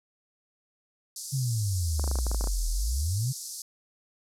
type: band-pass noise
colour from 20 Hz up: pink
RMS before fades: -39 dBFS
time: 1.16-3.62 s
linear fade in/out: 2 ms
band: 4700 to 12000 Hz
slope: 48 dB/octave
type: exponential two-way sweep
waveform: sine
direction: down then up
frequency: 140 to 38.89 to 140 Hz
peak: -25 dBFS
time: 1.32-3.33 s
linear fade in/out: 20 ms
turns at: 2.69 s
type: clicks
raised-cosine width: 1 ms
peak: -21 dBFS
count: 12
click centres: 1.996 / 2.041 / 2.077 / 2.114 / 2.156 / 2.188 / 2.267 / 2.315 / 2.346 / 2.41 / 2.441 / 2.473 s
effects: none